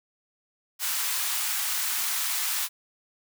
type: high-pass noise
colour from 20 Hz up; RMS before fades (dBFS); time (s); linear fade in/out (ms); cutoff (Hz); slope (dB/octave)
white; -28; 0.79-2.69; 50; 880; 24
effects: none